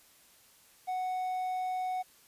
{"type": "tone", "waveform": "triangle", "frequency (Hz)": 740, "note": "F#5", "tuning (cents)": 0, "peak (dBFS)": -29, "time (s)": [0.87, 2.03], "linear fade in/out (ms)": 20, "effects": ["white hiss -61 dBFS RMS until 2.27 s", "resampled to 32000 Hz"]}